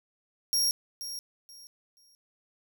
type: tone with echo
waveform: sawtooth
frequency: 5588 Hz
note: F8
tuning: in tune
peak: -21 dBFS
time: 0.53-0.71 s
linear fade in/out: 0 ms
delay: 480 ms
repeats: 3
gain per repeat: -12 dB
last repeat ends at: 2.15 s
effects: none